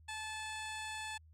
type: tone with low-pass filter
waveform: 15% pulse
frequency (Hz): 869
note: A5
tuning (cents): -22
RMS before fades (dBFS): -43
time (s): 0.08-1.18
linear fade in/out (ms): 10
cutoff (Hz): 8000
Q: 1.5
effects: added 79 Hz sine -58 dBFS peak until 1.33 s